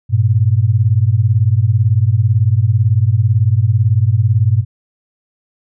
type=beating tone pair; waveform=sine; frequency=100 / 118 Hz; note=G2 / A#2; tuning=+35 / +22 cents; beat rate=18 Hz; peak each=-12 dBFS; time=0.09-4.65 s; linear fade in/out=50 ms; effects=none